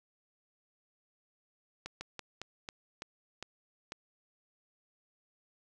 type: slowing click train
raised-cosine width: 0.2 ms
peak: -23 dBFS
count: 8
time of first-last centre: 1.86-3.921 s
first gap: 150 ms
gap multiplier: 1.22
effects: none